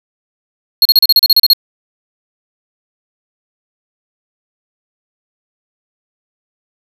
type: tone bursts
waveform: square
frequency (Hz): 4301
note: C8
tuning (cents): +47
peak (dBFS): -4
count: 11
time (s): 0.82-1.533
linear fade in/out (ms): 2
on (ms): 33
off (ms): 35
effects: none